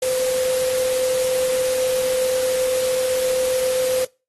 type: tone in noise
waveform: sine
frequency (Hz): 513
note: C5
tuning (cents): -34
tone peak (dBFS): -19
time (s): 0.02-4.05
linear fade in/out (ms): 5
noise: white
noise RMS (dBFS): -28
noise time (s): 0.02-4.05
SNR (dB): +6
effects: noise-tail reverb RT60 0.3 s tail -25 dB re dry + AAC 32 kbps